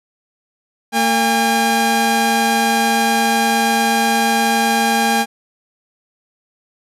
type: tone pair together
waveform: sawtooth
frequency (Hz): 227.1 / 809.3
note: A#3 / G#5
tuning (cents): -45 / -45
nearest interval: octave + minor seventh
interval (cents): 2200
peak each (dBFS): -14 / -11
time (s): 0.92-5.26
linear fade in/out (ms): 50
effects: resampled to 32000 Hz